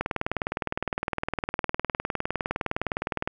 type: click train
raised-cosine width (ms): 0.5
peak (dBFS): -11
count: 65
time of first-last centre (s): 0.01-3.275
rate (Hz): 19.6
effects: none